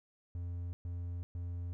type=tone bursts; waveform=triangle; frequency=87.31 Hz; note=F2; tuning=in tune; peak=-35 dBFS; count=3; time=0.35-1.73 s; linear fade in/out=0 ms; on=380 ms; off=120 ms; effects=none